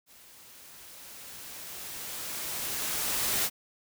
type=noise with level ramp; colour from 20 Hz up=white; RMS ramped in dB=-55 to -27 dBFS; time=0.06-3.5 s; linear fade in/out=50 ms; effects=none